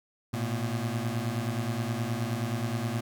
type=beating tone pair; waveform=25% pulse; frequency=111.5 / 121 Hz; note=A2 / B2; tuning=+23 / -35 cents; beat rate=9.5 Hz; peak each=-28 / -28 dBFS; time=0.33-3.01 s; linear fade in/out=10 ms; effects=none